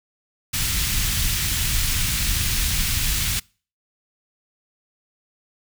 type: band-stop noise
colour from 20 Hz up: pink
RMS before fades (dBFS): -22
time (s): 0.53-3.4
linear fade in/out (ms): 10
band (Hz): 120 to 2400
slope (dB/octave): 12
effects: noise-tail reverb RT60 0.4 s tail -26 dB re dry